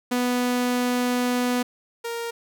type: tone pair in turn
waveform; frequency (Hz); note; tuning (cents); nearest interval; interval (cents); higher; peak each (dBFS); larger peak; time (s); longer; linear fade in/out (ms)
sawtooth; 246.9 / 466.1; B3 / A#4; 0 / 0; major seventh; 1100; second; -17 / -24; first; 0.11-1.63 / 2.04-2.31; first; 10
effects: none